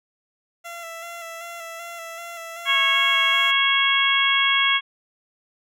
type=tone with vibrato; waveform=15% pulse; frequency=673 Hz; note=E5; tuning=36 cents sharp; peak=-27 dBFS; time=0.64-3.52 s; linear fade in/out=20 ms; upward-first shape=square; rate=2.6 Hz; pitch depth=26 cents each way
type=harmonic tone; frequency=550 Hz; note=C#5; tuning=14 cents flat; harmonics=2 / 3 / 4 / 5 / 6; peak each=-24 / -25 / -21 / -26 / -21 dBFS; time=2.65-4.81 s; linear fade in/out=50 ms
effects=none